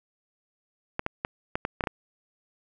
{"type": "clicks", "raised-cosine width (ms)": 0.5, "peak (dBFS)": -12, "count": 8, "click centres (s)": [0.994, 1.064, 1.249, 1.555, 1.651, 1.808, 1.839, 1.872], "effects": []}